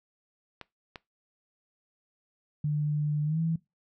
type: clicks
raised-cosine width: 0.3 ms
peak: -24 dBFS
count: 2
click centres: 0.613 / 0.958 s
type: tone with pitch glide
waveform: sine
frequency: 149.1 to 163.54 Hz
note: D3 to E3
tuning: +27 to -13 cents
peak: -25 dBFS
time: 2.64-3.56 s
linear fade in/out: 5 ms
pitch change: +160 cents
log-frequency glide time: 3.25-3.4 s
effects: noise-tail reverb RT60 0.2 s tail -21 dB re dry